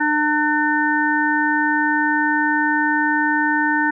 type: harmonic tone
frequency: 300 Hz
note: D4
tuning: 37 cents sharp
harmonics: 1 / 3 / 5 / 6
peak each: -21 / -21 / -21 / -21 dBFS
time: 0-3.91 s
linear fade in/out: 10 ms
effects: none